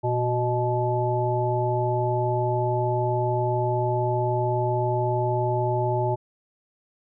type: harmonic tone with a mistuned harmonic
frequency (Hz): 123.47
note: B2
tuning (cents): 0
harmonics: 1 / 3 / 5 / 7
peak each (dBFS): -25 / -27 / -28 / -27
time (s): 0.03-6.16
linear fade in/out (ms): 20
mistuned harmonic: 1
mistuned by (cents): -56
effects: none